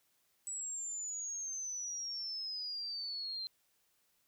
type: exponential sweep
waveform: sine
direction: down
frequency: 7902 to 4117 Hz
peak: -38 dBFS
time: 0.47-3.47 s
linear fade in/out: 0 ms
effects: white hiss -75 dBFS RMS until 4.27 s